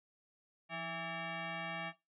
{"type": "tone with frequency modulation", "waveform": "sine", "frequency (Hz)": 814, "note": "G#5", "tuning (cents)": -35, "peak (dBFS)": -38, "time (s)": [0.69, 1.93], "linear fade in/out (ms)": 50, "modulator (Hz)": 492, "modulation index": 4.2, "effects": ["noise-tail reverb RT60 0.2 s tail -17 dB re dry"]}